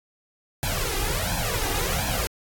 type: noise with flanger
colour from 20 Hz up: pink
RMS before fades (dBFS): -26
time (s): 0.63-2.27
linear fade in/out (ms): 0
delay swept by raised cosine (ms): 1.2 to 2.5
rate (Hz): 1.4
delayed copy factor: +0.85
effects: AAC 64 kbps